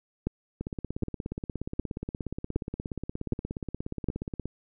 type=two click trains; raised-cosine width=3 ms; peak=-20 / -14 dBFS; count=66 / 6; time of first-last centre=0.61-4.456 / 0.27-4.087 s; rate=16.9 / 1.31 Hz; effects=none